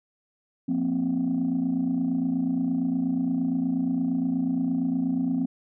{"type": "chord", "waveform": "sine", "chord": "F suspended fourth", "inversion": "none", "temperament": "equal", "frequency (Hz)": [174.61, 233.1, 261.6], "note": ["F3", "Bb3", "C4"], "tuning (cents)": [0, 0, 0], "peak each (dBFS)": [-29, -28, -23], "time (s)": [0.68, 5.46], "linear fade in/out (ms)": 10, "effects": ["tanh soft clip ceiling -18 dBFS"]}